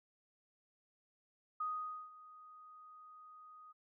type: tone with ADSR envelope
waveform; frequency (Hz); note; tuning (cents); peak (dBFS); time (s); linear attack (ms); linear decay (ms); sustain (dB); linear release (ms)
sine; 1246; D#6; +2; -35; 1.6-3.73; 7; 490; -19; 21
effects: none